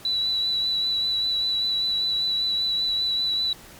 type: tone with vibrato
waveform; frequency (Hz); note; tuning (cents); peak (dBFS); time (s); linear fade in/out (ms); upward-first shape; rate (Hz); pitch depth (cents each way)
sine; 3951; B7; 0; -21; 0.05-3.53; 2; triangle; 5.1; 22
effects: pink hiss -46 dBFS RMS until 3.79 s + MP3 96 kbps